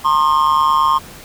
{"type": "tone with amplitude modulation", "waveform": "triangle", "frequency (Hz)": 1068, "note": "C6", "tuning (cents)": 35, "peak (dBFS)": -5, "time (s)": [0.04, 0.99], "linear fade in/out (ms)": 20, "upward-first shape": "sine", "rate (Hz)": 149, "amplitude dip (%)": 90, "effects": ["pink hiss -37 dBFS RMS until 1.24 s"]}